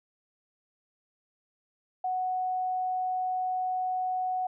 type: tone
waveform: sine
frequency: 740 Hz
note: F#5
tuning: in tune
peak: -27 dBFS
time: 2.04-4.47 s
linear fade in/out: 5 ms
effects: none